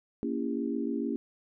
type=chord; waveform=sine; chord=A# diminished seventh; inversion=none; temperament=just; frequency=233.1 / 279.7 / 335.6 / 402.8 Hz; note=A#3 / C#4 / E4 / G4; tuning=0 / +16 / +31 / +47 cents; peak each=-33 / -33 / -36 / -37 dBFS; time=0.23-1.16 s; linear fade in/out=0 ms; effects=none